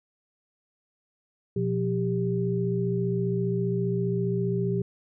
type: tone cluster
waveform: sine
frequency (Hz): 122.7 / 177.7 / 395.7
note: B2 / F3 / G4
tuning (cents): -11 / +30 / +16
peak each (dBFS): -28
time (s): 1.56-4.82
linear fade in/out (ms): 5
effects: none